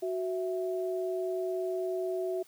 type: tone pair together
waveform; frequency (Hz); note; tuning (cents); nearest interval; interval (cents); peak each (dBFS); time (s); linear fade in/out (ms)
sine; 370.5 / 659.3; F#4 / E5; +2 / 0; minor seventh; 998; -31 / -35; 0.02-2.43; 10
effects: white hiss -60 dBFS RMS until 2.47 s